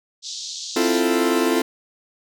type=band-pass noise; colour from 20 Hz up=pink; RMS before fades=-32 dBFS; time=0.22-1.03 s; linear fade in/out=50 ms; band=3600 to 6900 Hz; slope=48 dB/octave
type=chord; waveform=40% pulse; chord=F major seventh; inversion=second; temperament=equal; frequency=261.6 / 329.6 / 349.2 / 440 Hz; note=C4 / E4 / F4 / A4; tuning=0 / 0 / 0 / 0 cents; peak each=-22 dBFS; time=0.76-1.62 s; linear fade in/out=5 ms
effects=none